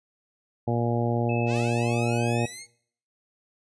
harmonic tone, 118.3 Hz, A#2, 26 cents sharp, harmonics 1 / 2 / 3 / 4 / 5 / 6 / 7, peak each -26 / -29 / -31 / -32 / -33 / -34 / -34 dBFS, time 0.67-2.46 s, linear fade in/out 10 ms
sine tone with pitch glide, 2607 to 2545 Hz, E7 to D#7, -20 to +39 cents, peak -34 dBFS, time 1.29-2.47 s, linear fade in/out 5 ms, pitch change -41 cents, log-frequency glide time 1.86-2.05 s
5% pulse linear sweep, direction up, 438.5 to 2212 Hz, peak -27 dBFS, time 1.46-2.67 s, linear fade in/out 50 ms
white noise with exponential decay, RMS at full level -43 dBFS, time 1.55-2.2 s, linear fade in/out 5 ms, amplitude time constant 140 ms
effects noise-tail reverb RT60 0.6 s tail -21 dB re dry + resampled to 22050 Hz

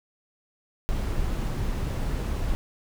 brown noise, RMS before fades -27 dBFS, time 0.89-2.55 s, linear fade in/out 0 ms, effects none

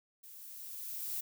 violet noise with level ramp, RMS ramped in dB -53 to -37 dBFS, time 0.23-1.21 s, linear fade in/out 10 ms, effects none

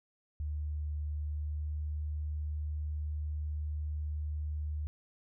sine tone with pitch glide, 74.9 to 75.46 Hz, D2 to D2, +35 to +48 cents, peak -33 dBFS, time 0.4-4.87 s, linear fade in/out 0 ms, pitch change +13 cents, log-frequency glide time 1.27-1.72 s, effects none

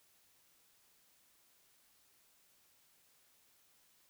silence, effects white hiss -70 dBFS RMS until 4.09 s

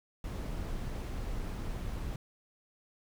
brown noise, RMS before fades -37 dBFS, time 0.24-2.16 s, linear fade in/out 2 ms, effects none

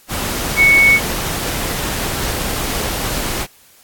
sine tone in noise, 2217 Hz, C#7, in tune, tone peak -7 dBFS, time 0.56-1 s, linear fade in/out 50 ms, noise pink, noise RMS -21 dBFS, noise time 0.08-3.47 s, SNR +11 dB, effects white hiss -48 dBFS RMS until 3.83 s + AAC 64 kbps

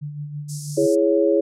sine tone with tremolo, 147.2 Hz, D3, 4 cents sharp, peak -26 dBFS, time 0.01-0.87 s, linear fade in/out 20 ms, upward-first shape sine, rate 6.1 Hz, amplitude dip 50%
pink band-pass noise, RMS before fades -38 dBFS, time 0.48-0.96 s, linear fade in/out 20 ms, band 5100 to 11000 Hz, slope 48 dB/octave
sine chord, C# minor, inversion first, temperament just, 332.6 / 415.8 / 554.4 Hz, E4 / G#4 / C#5, +16 / +2 / 0 cents, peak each -19 dBFS, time 0.77-1.41 s, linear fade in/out 10 ms
effects none

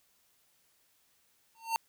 square tone with exponential growth, 908 Hz, A#5, 46 cents flat, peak -25 dBFS, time 1.55-1.76 s, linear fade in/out 0 ms, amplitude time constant 44 ms, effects white hiss -70 dBFS RMS until 1.88 s

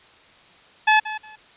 20% pulse tone with echo, 861 Hz, A5, 38 cents flat, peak -8 dBFS, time 0.87-1 s, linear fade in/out 10 ms, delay 180 ms, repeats 2, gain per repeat -14 dB, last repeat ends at 1.36 s, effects white hiss -51 dBFS RMS until 1.56 s + resampled to 8000 Hz

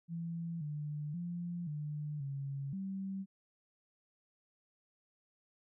sine tone with pitch steps, 167.6 / 148.8 / 173.5 / 149.2 / 138.5 / 192.9 Hz, E3 / D3 / F3 / D3 / C#3 / G3, +29 / +23 / -11 / +28 / -1 / -28 cents, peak -37 dBFS, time 0.08-3.26 s, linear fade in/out 50 ms, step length 530 ms, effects none

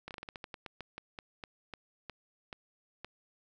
slowing click train, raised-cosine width 0.3 ms, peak -26 dBFS, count 18, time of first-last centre 0.08-3.046 s, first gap 28 ms, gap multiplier 1.2, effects none

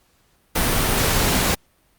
pink noise, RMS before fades -19 dBFS, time 0.55-1.55 s, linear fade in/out 10 ms, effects pink hiss -61 dBFS RMS until 1.98 s + Opus 48 kbps

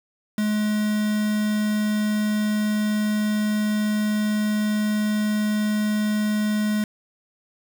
triangle tone with quantisation, 211.7 Hz, G#3, 33 cents sharp, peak -18 dBFS, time 0.38-6.84 s, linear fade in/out 2 ms, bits 5, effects none

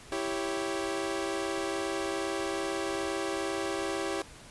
sawtooth chord, C# diminished, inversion first, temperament equal, 329.6 / 392 / 554.4 Hz, E4 / G4 / C#5, 0 / 0 / 0 cents, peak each -31 / -30 / -33 dBFS, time 0.12-4.22 s, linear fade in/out 2 ms, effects pink hiss -50 dBFS RMS until 4.5 s + resampled to 24000 Hz

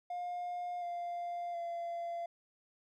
triangle tone with pitch steps, 710 / 697.4 / 685 Hz, F5 / F5 / F5, +28 / -3 / -34 cents, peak -34 dBFS, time 0.1-2.26 s, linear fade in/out 5 ms, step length 720 ms, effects tanh soft clip ceiling -31 dBFS

